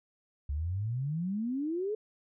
sine exponential sweep, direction up, 68.1 to 440 Hz, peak -30 dBFS, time 0.49-1.95 s, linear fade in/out 5 ms, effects none

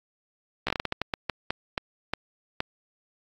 slowing click train, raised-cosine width 0.3 ms, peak -10 dBFS, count 15, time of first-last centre 0.67-2.604 s, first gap 14 ms, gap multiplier 1.31, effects AAC 48 kbps

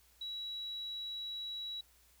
sine tone, 3900 Hz, B7, 23 cents flat, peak -39 dBFS, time 0.21-1.81 s, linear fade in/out 5 ms, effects added 60 Hz sine -69 dBFS peak until 2.2 s + white hiss -67 dBFS RMS until 2.2 s

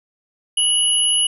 sine tone pair together, 2937 / 10506 Hz, F#7 / E9, -13 / -7 cents, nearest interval octave + minor seventh, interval 2206 cents, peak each -17 dBFS, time 0.57-1.27 s, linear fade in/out 5 ms, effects none

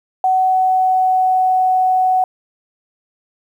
sine tone with pitch glide, 750 to 744.4 Hz, F#5 to F#5, +23 to +10 cents, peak -11 dBFS, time 0.24-2.24 s, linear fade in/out 2 ms, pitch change -13 cents, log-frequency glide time 0.36-1.69 s, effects 8-bit

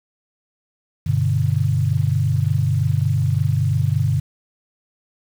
sine chord, G major, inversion none, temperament equal, 98 / 123.47 / 146.83 Hz, G2 / B2 / D3, 0 / 0 / 0 cents, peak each -20 dBFS, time 1.06-4.2 s, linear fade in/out 10 ms, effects 7-bit

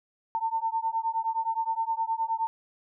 sine beating tone pair, 897 / 906.6 Hz, A5 / A#5, +33 / -48 cents, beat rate 9.6 Hz, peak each -29 dBFS, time 0.35-2.47 s, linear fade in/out 0 ms, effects none

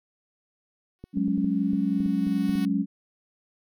5% pulse tone with exponential growth, 370 Hz, F#4, in tune, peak -27 dBFS, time 0.99-2.65 s, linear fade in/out 0 ms, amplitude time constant 360 ms
clicks, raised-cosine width 3 ms, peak -26 dBFS, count 11, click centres 1.04 / 1.173 / 1.28 / 1.378 / 1.445 / 1.733 / 2.004 / 2.06 / 2.27 / 2.494 / 2.555 s
sine chord, F# suspended second, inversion none, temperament equal, 185 / 207.7 / 277.2 Hz, F#3 / G#3 / C#4, 0 / 0 / 0 cents, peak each -27 / -26 / -26 dBFS, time 1.13-2.86 s, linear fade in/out 50 ms
effects none

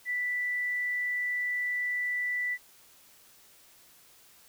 sine tone, 1974 Hz, B6, 1 cent flat, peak -28 dBFS, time 0.05-2.58 s, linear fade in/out 50 ms, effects white hiss -58 dBFS RMS until 4.48 s

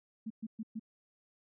sine tone bursts, 220.8 Hz, A3, 6 cents sharp, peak -36 dBFS, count 4, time 0.26-0.796 s, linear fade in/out 10 ms, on 44 ms, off 120 ms, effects none

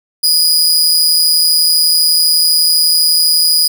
sawtooth tone with amplitude modulation, 4932 Hz, D#8, 16 cents flat, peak -3 dBFS, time 0.23-3.68 s, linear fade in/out 10 ms, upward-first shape sine, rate 164 Hz, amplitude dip 55%, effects none

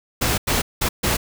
pink noise bursts at uneven times, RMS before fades -20 dBFS, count 4, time 0.21-0.38 / 0.47-0.62 / 0.81-0.89 / 1.03-1.17 s, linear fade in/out 10 ms, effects none

